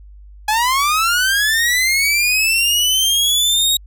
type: linear sweep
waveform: sawtooth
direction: up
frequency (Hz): 830.6 to 3800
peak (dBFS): -10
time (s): 0.48-3.77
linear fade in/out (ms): 5
effects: added 50 Hz sine -37 dBFS peak until 3.86 s